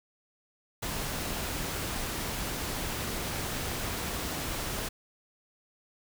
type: noise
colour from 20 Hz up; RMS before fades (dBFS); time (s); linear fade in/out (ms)
pink; -34; 0.82-4.89; 10
effects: none